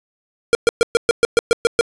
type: tone bursts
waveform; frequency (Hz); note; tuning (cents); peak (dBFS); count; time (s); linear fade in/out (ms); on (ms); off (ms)
square; 466.2; A#4; 0; -10; 10; 0.53-1.81; 0; 20; 120
effects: resampled to 24000 Hz + 7-bit